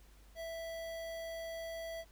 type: tone with notch filter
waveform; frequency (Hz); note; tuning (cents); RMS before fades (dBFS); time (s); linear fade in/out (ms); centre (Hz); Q
square; 659.3; E5; 0; -43; 0.35-2.05; 50; 8200; 2
effects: added 50 Hz sine -58 dBFS peak until 2.11 s + pink hiss -66 dBFS RMS until 2.11 s